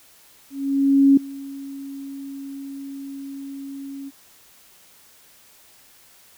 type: tone with ADSR envelope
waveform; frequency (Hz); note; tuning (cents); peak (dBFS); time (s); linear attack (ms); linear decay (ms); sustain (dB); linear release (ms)
sine; 275.6; C#4; -10; -9; 0.5-4.11; 670; 5; -22; 32
effects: white hiss -52 dBFS RMS until 6.37 s